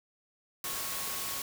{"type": "tone in noise", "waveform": "sine", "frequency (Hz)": 1099, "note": "C#6", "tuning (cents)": -15, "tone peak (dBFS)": -46, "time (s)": [0.64, 1.42], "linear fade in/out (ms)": 2, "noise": "white", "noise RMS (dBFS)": -36, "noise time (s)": [0.64, 1.42], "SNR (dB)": -13, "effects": []}